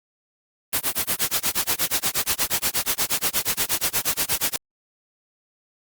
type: noise with tremolo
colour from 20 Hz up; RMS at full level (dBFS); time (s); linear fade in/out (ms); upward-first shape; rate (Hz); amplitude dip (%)
white; -20; 0.73-4.56; 0; sine; 8.4; 100
effects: Opus 32 kbps